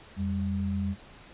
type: tone pair together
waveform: sine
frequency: 87.15 / 197.7 Hz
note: F2 / G3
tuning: -3 / +15 cents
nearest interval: octave + major second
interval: 1418 cents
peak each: -30 / -29 dBFS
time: 0.16-0.96 s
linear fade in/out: 50 ms
effects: pink hiss -51 dBFS RMS until 1.33 s + resampled to 8000 Hz